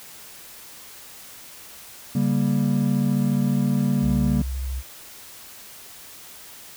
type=chord; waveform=triangle; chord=G diminished; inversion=second; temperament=just; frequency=141.12 / 196 / 235.2 Hz; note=Db3 / G3 / Bb3; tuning=+31 / 0 / +16 cents; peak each=-21 dBFS; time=2.15-4.42 s; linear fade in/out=5 ms
type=tone with vibrato; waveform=sine; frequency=65.41 Hz; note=C2; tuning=in tune; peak=-25 dBFS; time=4.01-4.83 s; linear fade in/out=50 ms; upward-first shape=sine; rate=13 Hz; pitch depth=37 cents each way
effects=white hiss -43 dBFS RMS until 6.76 s